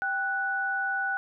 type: tone pair together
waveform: sine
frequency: 784 / 1480 Hz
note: G5 / F#6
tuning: 0 / 0 cents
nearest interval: major seventh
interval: 1100 cents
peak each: -32 / -27 dBFS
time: 0.02-1.17 s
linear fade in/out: 0 ms
effects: none